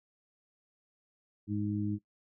harmonic tone, 103.83 Hz, G#2, in tune, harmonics 1 / 2 / 3, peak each -35 / -34 / -35 dBFS, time 1.47-1.99 s, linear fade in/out 50 ms, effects noise-tail reverb RT60 0.1 s tail -19 dB re dry

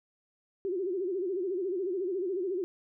sine tone with vibrato, 371.6 Hz, F#4, 7 cents sharp, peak -29 dBFS, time 0.65-2.64 s, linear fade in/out 0 ms, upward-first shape sine, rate 14 Hz, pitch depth 130 cents each way, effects none

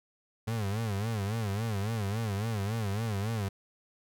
35% pulse tone with vibrato, 106.1 Hz, G#2, 38 cents sharp, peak -28 dBFS, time 0.47-3.49 s, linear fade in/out 10 ms, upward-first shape sine, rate 3.6 Hz, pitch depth 150 cents each way, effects none

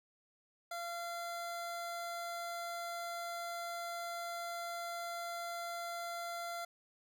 25% pulse tone, 687 Hz, F5, 29 cents flat, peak -36 dBFS, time 0.71-6.65 s, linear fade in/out 5 ms, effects none

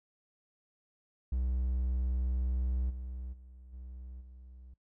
triangle tone with level steps, 62.9 Hz, B1, 32 cents sharp, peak -27 / -36 / -48 / -41 / -47 dBFS, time 1.32-4.74 s, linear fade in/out 5 ms, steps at 2.89 / 3.32 / 3.72 / 4.2 s, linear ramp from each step 20 ms, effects noise-tail reverb RT60 0.1 s tail -22 dB re dry

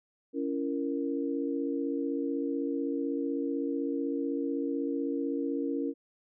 sine chord, A# diminished, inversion first, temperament just, 279.7 / 335.6 / 466.2 Hz, C#4 / E4 / A#4, +16 / +31 / 0 cents, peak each -31 / -35 / -35 dBFS, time 0.33-5.94 s, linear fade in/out 50 ms, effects none

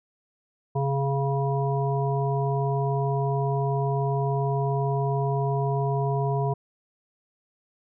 harmonic tone with a mistuned harmonic, 138.6 Hz, C#3, in tune, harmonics 1 / 3 / 5 / 7, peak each -24 / -29 / -31 / -32 dBFS, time 0.75-6.54 s, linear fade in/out 10 ms, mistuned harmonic 1, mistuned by -28 cents, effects none

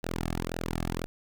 sawtooth tone with flanger, 42.04 Hz, E1, 35 cents sharp, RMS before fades -33 dBFS, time 0.03-1.06 s, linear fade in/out 0 ms, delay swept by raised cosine 0.89 to 2.09 ms, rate 1.9 Hz, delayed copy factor -0.9, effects none

